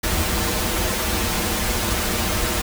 pink noise with comb filter, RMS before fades -22 dBFS, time 0.03-2.62 s, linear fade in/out 10 ms, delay 7.2 ms, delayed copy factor -0.95, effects none

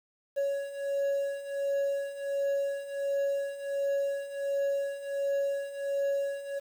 triangle beating tone pair, 557 / 558.4 Hz, C#5 / C#5, +8 / +13 cents, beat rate 1.4 Hz, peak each -32 / -28 dBFS, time 0.36-6.6 s, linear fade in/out 20 ms, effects 9-bit

